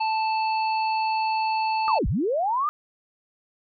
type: harmonic tone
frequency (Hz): 880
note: A5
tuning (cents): 0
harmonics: 1 / 3 / 5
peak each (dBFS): -22 / -32 / -36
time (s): 0-1.99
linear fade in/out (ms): 10
type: linear two-way sweep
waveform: sine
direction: down then up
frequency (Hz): 1244.5 to 32.7 to 1244.5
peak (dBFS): -21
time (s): 1.88-2.69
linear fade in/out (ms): 0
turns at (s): 2.07
effects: none